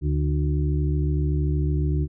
harmonic tone with a mistuned harmonic, 73.3 Hz, D2, 3 cents flat, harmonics 1 / 2 / 4 / 5, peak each -22 / -24 / -31 / -34 dBFS, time 0.01-2.08 s, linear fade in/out 50 ms, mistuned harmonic 4, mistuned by +31 cents, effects none

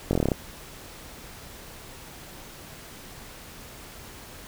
slowing click train, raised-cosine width 2 ms, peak -9 dBFS, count 9, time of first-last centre 0.11-0.318 s, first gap 21 ms, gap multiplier 1.06, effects pink hiss -44 dBFS RMS until 4.47 s

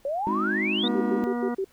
sine exponential sweep, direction up, 535 to 3795 Hz, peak -25 dBFS, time 0.05-0.88 s, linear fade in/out 2 ms
triangle chord, Ab dominant seventh, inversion none, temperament equal with one note detuned, 207.7 / 261.6 / 311.1 / 364.5 Hz, Ab3 / C4 / Eb4 / Gb4, 0 / 0 / 0 / -26 cents, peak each -27 / -32 / -29 / -30 dBFS, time 0.27-1.24 s, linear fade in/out 0 ms
harmonic tone, 240.4 Hz, B3, 46 cents flat, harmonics 1 / 2 / 3 / 4 / 5 / 6 / 8, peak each -27 / -33 / -37 / -39 / -41 / -43 / -45 dBFS, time 0.83-1.55 s, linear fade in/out 10 ms
sine tone bursts, 385.4 Hz, G4, 29 cents flat, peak -24 dBFS, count 5, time 0.95-1.645 s, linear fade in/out 5 ms, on 63 ms, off 95 ms
effects pink hiss -60 dBFS RMS until 1.72 s

